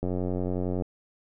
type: click train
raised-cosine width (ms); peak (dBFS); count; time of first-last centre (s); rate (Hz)
2; -17; 73; 0.03-0.822; 90.9
effects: none